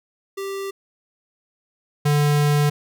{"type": "tone pair in turn", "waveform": "square", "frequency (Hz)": [392, 146.83], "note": ["G4", "D3"], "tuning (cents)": [0, 0], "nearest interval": "octave + perfect fourth", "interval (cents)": 1700, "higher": "first", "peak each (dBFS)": [-27, -16], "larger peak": "second", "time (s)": [[0.37, 0.71], [2.05, 2.7]], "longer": "second", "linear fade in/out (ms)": 10, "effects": []}